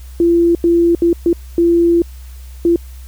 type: tone bursts at uneven times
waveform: sine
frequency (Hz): 340.6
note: F4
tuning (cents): -43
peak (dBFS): -8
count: 6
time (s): 0.2-0.55 / 0.64-0.95 / 1.02-1.13 / 1.26-1.33 / 1.58-2.02 / 2.65-2.76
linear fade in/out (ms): 2
effects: added 63 Hz sine -30 dBFS peak until 3.07 s + white hiss -46 dBFS RMS until 3.07 s